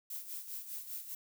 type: noise with tremolo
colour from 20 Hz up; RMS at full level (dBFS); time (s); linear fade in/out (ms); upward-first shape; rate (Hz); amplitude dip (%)
violet; -41; 0.1-1.15; 5; sine; 5; 65
effects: none